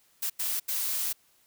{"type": "noise bursts at uneven times", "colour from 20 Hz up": "blue", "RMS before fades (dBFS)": -30, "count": 3, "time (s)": [[0.22, 0.3], [0.39, 0.6], [0.68, 1.13]], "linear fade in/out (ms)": 10, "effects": ["white hiss -65 dBFS RMS until 1.46 s"]}